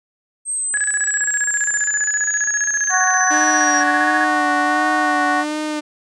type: exponential sweep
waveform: sine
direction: down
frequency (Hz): 8372 to 5660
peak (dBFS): -19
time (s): 0.45-3.84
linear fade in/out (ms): 50
type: tone with tremolo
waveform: sine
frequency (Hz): 1678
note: G#6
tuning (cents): +17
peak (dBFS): -17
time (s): 0.74-4.25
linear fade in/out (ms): 0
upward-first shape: square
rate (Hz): 15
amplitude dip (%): 80
type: harmonic tone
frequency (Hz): 370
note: F#4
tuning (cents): 0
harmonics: 2 / 3 / 4 / 5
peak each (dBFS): -19 / -21 / -22 / -23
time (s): 2.89-5.45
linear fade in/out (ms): 50
type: tone with vibrato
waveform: sawtooth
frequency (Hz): 299.6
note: D4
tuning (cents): +35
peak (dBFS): -17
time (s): 3.3-5.81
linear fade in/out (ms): 20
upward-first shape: sine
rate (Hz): 1.4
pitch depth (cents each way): 37
effects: resampled to 22050 Hz